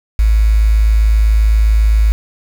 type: tone with quantisation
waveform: sine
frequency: 53.8 Hz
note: A1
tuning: 38 cents flat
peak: -7 dBFS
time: 0.19-2.12 s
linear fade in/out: 0 ms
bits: 5
effects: none